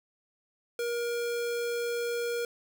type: tone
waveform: square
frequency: 474 Hz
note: A#4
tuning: 29 cents sharp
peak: -30 dBFS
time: 0.79-2.45 s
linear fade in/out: 2 ms
effects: none